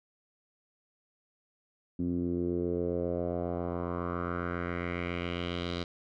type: tone with low-pass filter sweep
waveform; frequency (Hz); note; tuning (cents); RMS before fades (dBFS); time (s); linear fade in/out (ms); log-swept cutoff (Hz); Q
10% pulse; 87.31; F2; 0; -33; 1.99-5.84; 5; 250 to 4100; 3.1
effects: none